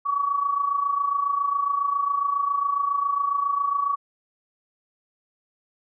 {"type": "tone with amplitude modulation", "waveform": "sine", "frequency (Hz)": 1133, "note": "C#6", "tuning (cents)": 37, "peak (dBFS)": -18, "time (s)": [0.05, 3.96], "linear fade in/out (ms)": 20, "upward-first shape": "sine", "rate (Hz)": 27.3, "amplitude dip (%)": 65, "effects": []}